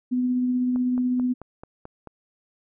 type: tone with tremolo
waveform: sine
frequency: 250 Hz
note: B3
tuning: 21 cents sharp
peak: -19 dBFS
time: 0.11-1.34 s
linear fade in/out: 20 ms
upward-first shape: triangle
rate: 16 Hz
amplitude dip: 25%
type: click train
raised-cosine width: 1 ms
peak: -25 dBFS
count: 7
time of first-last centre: 0.76-2.073 s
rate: 4.57 Hz
effects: none